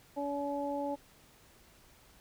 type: harmonic tone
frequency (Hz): 284.5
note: C#4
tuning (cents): +45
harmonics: 1 / 2 / 3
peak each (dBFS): -37 / -36 / -38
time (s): 0.16-0.96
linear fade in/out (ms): 20
effects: pink hiss -61 dBFS RMS until 2.2 s